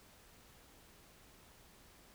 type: silence
effects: pink hiss -62 dBFS RMS until 2.14 s